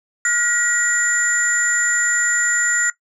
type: tone cluster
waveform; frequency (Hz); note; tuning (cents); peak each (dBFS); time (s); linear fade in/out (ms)
sine; 1427 / 1912 / 7150; F6 / A#6 / A8; +37 / +43 / +27; -19; 0.25-2.9; 2
effects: noise-tail reverb RT60 0.1 s tail -18 dB re dry + tanh soft clip ceiling -7 dBFS